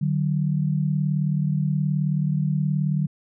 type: tone pair together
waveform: sine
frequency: 149.9 / 188.73 Hz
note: D3 / F#3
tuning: +36 / +35 cents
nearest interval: major third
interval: 399 cents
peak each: -21 / -25 dBFS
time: 0.01-3.07 s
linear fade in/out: 10 ms
effects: none